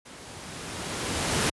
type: noise with level ramp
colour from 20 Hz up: pink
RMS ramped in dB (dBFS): -46 to -23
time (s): 0.05-1.5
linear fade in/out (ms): 10
effects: high-pass 80 Hz 12 dB/octave + resampled to 24000 Hz